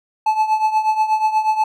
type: tone with tremolo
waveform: triangle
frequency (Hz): 867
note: A5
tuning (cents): -26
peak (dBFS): -9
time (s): 0.26-1.64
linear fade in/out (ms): 5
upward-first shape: triangle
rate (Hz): 8.3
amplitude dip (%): 80
effects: none